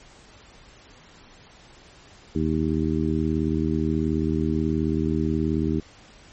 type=harmonic tone; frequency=78.6 Hz; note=D#2; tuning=18 cents sharp; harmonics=1 / 2 / 3 / 4 / 5; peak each=-28 / -27 / -26 / -26 / -30 dBFS; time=2.35-5.8 s; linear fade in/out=5 ms; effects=pink hiss -50 dBFS RMS until 6.32 s + MP3 32 kbps